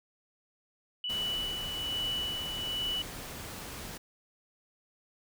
sine tone with tremolo, 2960 Hz, F#7, in tune, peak -30 dBFS, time 1.04-3.02 s, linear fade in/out 2 ms, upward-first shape sine, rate 1.2 Hz, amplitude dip 45%
pink noise, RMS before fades -42 dBFS, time 1.09-3.98 s, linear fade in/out 10 ms
effects none

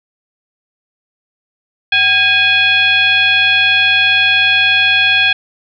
sine tone with frequency modulation, 2489 Hz, D#7, in tune, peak -8 dBFS, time 1.92-5.33 s, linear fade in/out 5 ms, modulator 863 Hz, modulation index 1.2, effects none

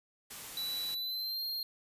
white noise, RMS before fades -45 dBFS, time 0.3-0.95 s, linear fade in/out 10 ms
square tone with pitch glide, 3951 to 4210 Hz, B7 to C8, 0 to +10 cents, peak -35 dBFS, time 0.57-1.63 s, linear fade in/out 2 ms, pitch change +110 cents, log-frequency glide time 0.94-1.42 s
effects resampled to 32000 Hz

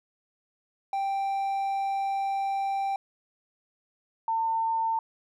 triangle / sine tone pair in turn, 785 / 901.8 Hz, G5 / A5, +2 / +42 cents, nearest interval major second, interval 240 cents, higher second, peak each -24 dBFS, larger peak neither, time 0.93-2.96 / 4.28-4.99 s, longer first, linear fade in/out 2 ms, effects none

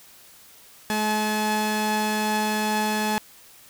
sawtooth tone pair together, 213.4 / 856 Hz, G#3 / A5, +47 / -48 cents, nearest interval 2 octaves, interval 2405 cents, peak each -21 dBFS, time 0.9-3.18 s, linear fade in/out 0 ms, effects white hiss -50 dBFS RMS until 3.69 s

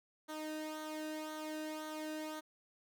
sawtooth tone with flanger, 309.5 Hz, D#4, 9 cents flat, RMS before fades -43 dBFS, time 0.28-2.41 s, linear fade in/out 20 ms, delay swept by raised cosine 0.39 to 0.93 ms, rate 1.9 Hz, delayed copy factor -0.65, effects none

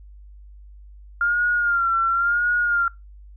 sine tone with vibrato, 1396.9 Hz, F6, in tune, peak -17 dBFS, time 1.21-2.88 s, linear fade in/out 2 ms, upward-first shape sine, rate 0.95 Hz, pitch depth 60 cents each way, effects noise-tail reverb RT60 0.2 s tail -22 dB re dry + added 50 Hz sine -41 dBFS peak until 3.36 s

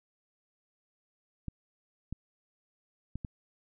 clicks, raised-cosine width 5 ms, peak -24 dBFS, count 4, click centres 1.483 / 2.126 / 3.156 / 3.248 s, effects none

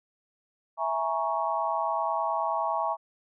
sine chord, A# half-diminished seventh, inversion second, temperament equal with one note detuned, 659.3 / 830.6 / 940.4 / 1108.7 Hz, E5 / G#5 / A#5 / C#6, 0 / 0 / +15 / 0 cents, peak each -31 dBFS, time 0.77-2.97 s, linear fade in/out 50 ms, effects none

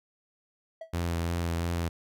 triangle tone with exponential decay, 651 Hz, E5, 22 cents flat, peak -32 dBFS, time 0.81-0.93 s, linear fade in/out 5 ms, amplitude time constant 25 ms
sawtooth tone with vibrato, 84.9 Hz, F2, 48 cents flat, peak -24 dBFS, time 0.93-1.89 s, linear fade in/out 10 ms, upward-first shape sine, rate 2.9 Hz, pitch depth 19 cents each way
effects none

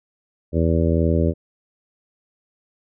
harmonic tone, 82.41 Hz, E2, in tune, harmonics 1 / 2 / 3 / 4 / 5 / 6 / 7, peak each -19 / -22 / -24 / -25 / -26 / -27 / -27 dBFS, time 0.52-1.34 s, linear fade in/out 50 ms, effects none

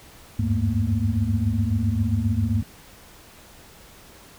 sine tone cluster, 77.9 / 94.5 / 101.9 / 221.5 / 237 Hz, D#2 / F#2 / G#2 / A3 / A#3, +3 / +37 / -32 / +12 / +29 cents, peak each -28 / -29 / -22 / -28 / -28 dBFS, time 0.39-2.63 s, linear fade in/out 5 ms, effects pink hiss -48 dBFS RMS until 4.38 s

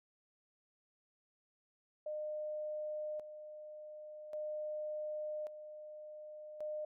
sine tone with tremolo, 608 Hz, D#5, 40 cents flat, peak -38 dBFS, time 2.06-6.85 s, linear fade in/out 5 ms, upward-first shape square, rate 0.44 Hz, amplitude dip 65%, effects none

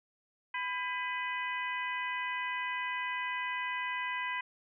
harmonic tone with a mistuned harmonic, 500 Hz, B4, 21 cents sharp, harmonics 2 / 3 / 4 / 5 / 6, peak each -37 / -41 / -37 / -41 / -47 dBFS, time 0.54-4.41 s, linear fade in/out 5 ms, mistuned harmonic 3, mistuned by +120 cents, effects none

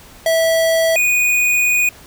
square tone pair in turn, 654 / 2469 Hz, E5 / D#7, -14 / -14 cents, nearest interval octave + major seventh, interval 2300 cents, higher second, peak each -13 dBFS, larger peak neither, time 0.26-0.96 / 0.96-1.89 s, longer second, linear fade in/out 2 ms, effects pink hiss -42 dBFS RMS until 2.06 s

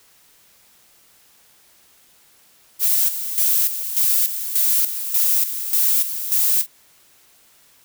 violet noise with tremolo, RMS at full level -17 dBFS, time 2.79-6.67 s, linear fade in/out 50 ms, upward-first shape square, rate 1.7 Hz, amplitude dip 65%, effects white hiss -54 dBFS RMS until 7.84 s

